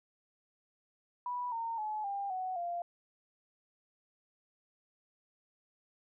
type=tone with pitch steps; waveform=sine; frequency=982 / 916.2 / 854.9 / 797.6 / 744.2 / 694.4 Hz; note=B5 / A#5 / G#5 / G5 / F#5 / F5; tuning=-10 / -30 / +50 / +30 / +10 / -10 cents; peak=-34 dBFS; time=1.26-2.82 s; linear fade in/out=2 ms; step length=260 ms; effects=none